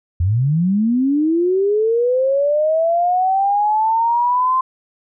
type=linear sweep; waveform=sine; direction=up; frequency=81.1 to 1047 Hz; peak=-13 dBFS; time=0.2-4.61 s; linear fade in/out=5 ms; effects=none